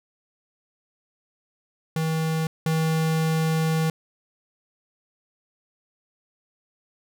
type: tone pair in turn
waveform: square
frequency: 160 / 160 Hz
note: D#3 / D#3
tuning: +49 / +49 cents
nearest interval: unison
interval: 0 cents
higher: neither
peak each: -23 / -21 dBFS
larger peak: second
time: 1.96-2.47 / 2.66-3.9 s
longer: second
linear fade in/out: 2 ms
effects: none